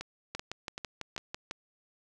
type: two click trains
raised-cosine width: 0.2 ms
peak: -21 / -19 dBFS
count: 4 / 8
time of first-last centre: 0.01-1.164 / 0.35-1.511 s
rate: 2.6 / 6.03 Hz
effects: none